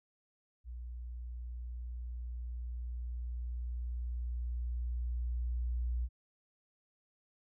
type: tone with level ramp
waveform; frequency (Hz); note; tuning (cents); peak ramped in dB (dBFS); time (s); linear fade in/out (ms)
sine; 60.1; B1; -46; -41 to -31; 0.64-6.09; 50
effects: none